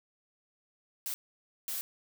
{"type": "noise bursts at uneven times", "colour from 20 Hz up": "blue", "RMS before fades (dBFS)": -36, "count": 2, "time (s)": [[1.06, 1.14], [1.68, 1.81]], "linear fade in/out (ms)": 0, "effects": []}